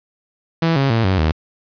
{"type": "tone with pitch steps", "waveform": "sawtooth", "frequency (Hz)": [164.81, 137, 113.88, 94.66, 78.68], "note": ["E3", "C#3", "A#2", "F#2", "D#2"], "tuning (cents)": [0, -20, -40, 40, 20], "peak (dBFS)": -10, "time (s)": [0.62, 1.32], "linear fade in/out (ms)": 5, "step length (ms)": 140, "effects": ["resampled to 11025 Hz", "7-bit"]}